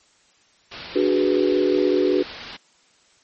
white low-pass noise, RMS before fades -38 dBFS, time 0.71-2.57 s, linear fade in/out 10 ms, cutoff 4800 Hz, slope 48 dB/octave
sine chord, G# half-diminished seventh, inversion second, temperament equal, 293.7 / 370 / 415.3 / 493.9 Hz, D4 / F#4 / G#4 / B4, 0 / 0 / 0 / 0 cents, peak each -22 / -19 / -23 / -24 dBFS, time 0.95-2.23 s, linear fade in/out 10 ms
effects white hiss -58 dBFS RMS until 3.23 s + MP3 32 kbps

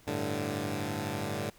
10% pulse chord, G suspended second, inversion none, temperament equal, 98 / 110 / 146.83 Hz, G2 / A2 / D3, 0 / 0 / 0 cents, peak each -28 dBFS, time 0.07-1.5 s, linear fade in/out 5 ms, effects pink hiss -59 dBFS RMS until 1.58 s

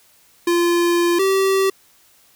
square tone pair in turn, 345.3 / 386.2 Hz, F4 / G4, -20 / -26 cents, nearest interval major second, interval 194 cents, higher second, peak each -15 / -15 dBFS, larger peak neither, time 0.47-1.19 / 1.19-1.7 s, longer first, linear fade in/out 5 ms, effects white hiss -54 dBFS RMS until 2.35 s

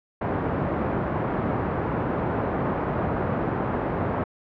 pink band-pass noise, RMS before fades -26 dBFS, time 0.21-4.24 s, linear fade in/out 5 ms, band 100 to 1200 Hz, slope 12 dB/octave, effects low-pass 2000 Hz 12 dB/octave

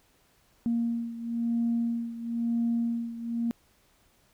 sine beating tone pair, 233.1 / 234.1 Hz, A#3 / A#3, 0 / +8 cents, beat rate 1 Hz, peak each -27 / -31 dBFS, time 0.66-3.51 s, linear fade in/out 0 ms, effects tanh soft clip ceiling -19 dBFS + pink hiss -65 dBFS RMS until 4.33 s

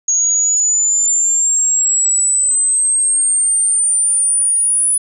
sine exponential sweep, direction up, 6620 to 9910 Hz, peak -11 dBFS, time 0.08-4.98 s, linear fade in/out 5 ms, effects none

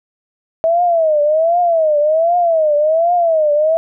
sine tone with vibrato, 645 Hz, E5, 38 cents flat, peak -10 dBFS, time 0.64-3.77 s, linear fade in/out 0 ms, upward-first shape triangle, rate 1.3 Hz, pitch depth 180 cents each way, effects none

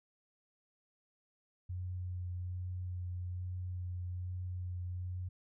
sine tone with vibrato, 90.2 Hz, F#2, 44 cents flat, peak -37 dBFS, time 1.69-5.29 s, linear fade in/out 10 ms, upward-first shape sine, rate 1.2 Hz, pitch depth 13 cents each way, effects none

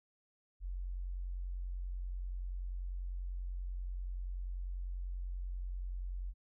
sine tone, 45.14 Hz, F#1, 42 cents flat, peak -37 dBFS, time 0.6-6.34 s, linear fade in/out 50 ms, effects none

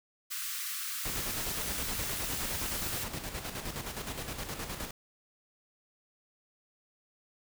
white high-pass noise, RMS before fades -37 dBFS, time 0.3-3.05 s, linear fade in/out 20 ms, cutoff 1100 Hz, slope 96 dB/octave
pink noise with tremolo, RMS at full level -37 dBFS, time 1.05-4.91 s, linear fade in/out 5 ms, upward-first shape square, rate 9.6 Hz, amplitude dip 50%
effects none

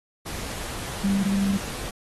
sine tone in noise, 197.1 Hz, G3, 10 cents sharp, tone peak -20 dBFS, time 1.03-1.58 s, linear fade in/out 20 ms, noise pink, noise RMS -34 dBFS, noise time 0.25-1.91 s, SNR +11 dB, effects AAC 32 kbps

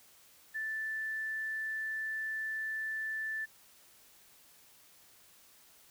sine tone, 1760 Hz, A6, in tune, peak -34 dBFS, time 0.54-3.46 s, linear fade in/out 20 ms, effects white hiss -61 dBFS RMS until 5.9 s

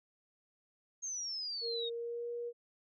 sine exponential sweep, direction down, 6520 to 3669 Hz, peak -37 dBFS, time 1.02-1.9 s, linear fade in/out 20 ms
sine tone with pitch glide, 464.2 to 475.6 Hz, A#4 to A#4, -7 to +35 cents, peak -37 dBFS, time 1.61-2.53 s, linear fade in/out 50 ms, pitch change +42 cents, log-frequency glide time 1.8-2.3 s
effects none

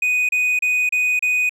triangle tone bursts, 2489 Hz, D#7, in tune, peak -14 dBFS, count 5, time 0.02-1.494 s, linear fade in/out 5 ms, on 270 ms, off 31 ms, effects none

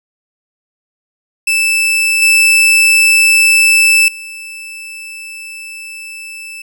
40% pulse tone with level steps, 2637 Hz, E7, in tune, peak -9 / -5 / -25 dBFS, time 1.47-6.62 s, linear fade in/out 5 ms, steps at 2.22 / 4.08 s, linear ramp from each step 2 ms, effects none

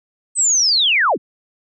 sine linear sweep, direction down, 8290 to 116.54 Hz, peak -12 dBFS, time 0.35-1.18 s, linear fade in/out 50 ms, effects none

